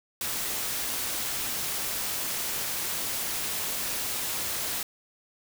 white noise, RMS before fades -31 dBFS, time 0.21-4.83 s, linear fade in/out 2 ms, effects none

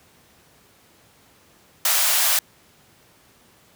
white high-pass noise, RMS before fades -19 dBFS, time 1.85-2.39 s, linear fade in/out 2 ms, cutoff 580 Hz, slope 48 dB/octave, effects pink hiss -55 dBFS RMS until 3.75 s + high-pass 80 Hz 12 dB/octave

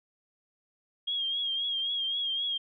sine tone with vibrato, 3254 Hz, G#7, 36 cents flat, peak -28 dBFS, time 1.07-2.58 s, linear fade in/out 10 ms, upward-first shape triangle, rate 3.8 Hz, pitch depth 61 cents each way, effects none

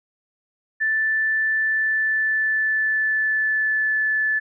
sine tone with pitch glide, 1760 to 1738.8 Hz, A6 to A6, 0 to -21 cents, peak -18 dBFS, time 0.8-4.4 s, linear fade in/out 20 ms, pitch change -21 cents, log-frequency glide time 1.58-3.97 s, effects none

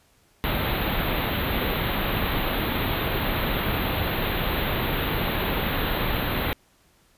pink band-stop noise, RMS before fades -25 dBFS, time 0.44-6.53 s, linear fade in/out 0 ms, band 4000 to 12000 Hz, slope 96 dB/octave, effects pink hiss -61 dBFS RMS until 7.17 s + resampled to 32000 Hz

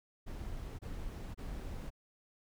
brown noise bursts, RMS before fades -42 dBFS, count 3, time 0.26-1.904 s, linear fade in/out 20 ms, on 530 ms, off 27 ms, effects none

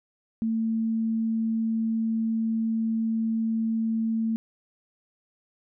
sine tone, 224.3 Hz, A3, 34 cents sharp, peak -23 dBFS, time 0.42-4.36 s, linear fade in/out 0 ms, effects none

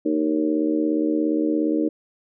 harmonic tone with a mistuned harmonic, 77.2 Hz, D#2, 13 cents flat, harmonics 3 / 4 / 5 / 6 / 7, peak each -29 / -20 / -30 / -27 / -31 dBFS, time 0.05-1.89 s, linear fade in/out 10 ms, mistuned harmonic 7, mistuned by +40 cents, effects none

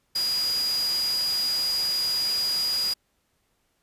sine tone in noise, 4884 Hz, D#8, 33 cents flat, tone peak -23 dBFS, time 0.15-2.94 s, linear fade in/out 10 ms, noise white, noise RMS -34 dBFS, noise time 0.15-2.94 s, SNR +8 dB, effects pink hiss -71 dBFS RMS until 3.82 s + resampled to 32000 Hz

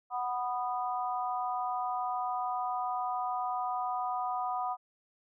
sine chord, B major, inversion second, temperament just, 740.8 / 987.8 / 1234.7 Hz, F#5 / B5 / D#6, +2 / 0 / -14 cents, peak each -33 / -36 / -37 dBFS, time 0.1-4.77 s, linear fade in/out 50 ms, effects none

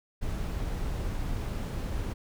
brown noise, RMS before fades -32 dBFS, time 0.21-2.14 s, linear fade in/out 20 ms, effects none

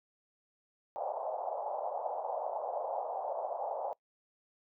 pink band-pass noise, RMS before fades -37 dBFS, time 0.96-3.93 s, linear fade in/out 0 ms, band 560 to 870 Hz, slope 48 dB/octave, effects noise-tail reverb RT60 0.1 s tail -22 dB re dry

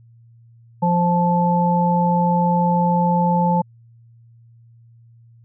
harmonic tone, 174.61 Hz, F3, in tune, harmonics 1 / 3 / 5, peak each -17 / -24 / -18 dBFS, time 0.82-3.62 s, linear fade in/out 10 ms, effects added 116 Hz sine -46 dBFS peak until 5.44 s

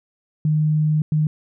sine tone bursts at uneven times, 153.4 Hz, D#3, 24 cents flat, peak -15 dBFS, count 2, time 0.45-1.02 / 1.12-1.27 s, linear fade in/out 2 ms, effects none

